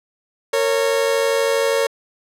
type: tone pair together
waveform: 40% pulse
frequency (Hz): 459.5 / 552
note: A#4 / C#5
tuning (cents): -25 / -7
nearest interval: minor third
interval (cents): 318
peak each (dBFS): -18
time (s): 0.53-1.87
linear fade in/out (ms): 5
effects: low-pass 12000 Hz 12 dB/octave